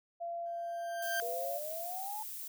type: tone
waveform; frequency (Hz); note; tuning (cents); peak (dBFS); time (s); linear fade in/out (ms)
sine; 684; F5; -36; -36; 0.2-1.59; 20
type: tone with exponential growth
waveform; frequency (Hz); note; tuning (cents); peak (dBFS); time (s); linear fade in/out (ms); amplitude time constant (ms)
40% pulse; 1575; G6; +8; -30; 0.46-1.2; 0; 160
type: noise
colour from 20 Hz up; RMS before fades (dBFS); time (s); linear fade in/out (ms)
violet; -43; 1.02-2.48; 5
type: exponential sweep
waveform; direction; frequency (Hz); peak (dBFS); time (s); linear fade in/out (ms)
sine; up; 468.7 to 875; -39; 1.22-2.23; 5
effects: none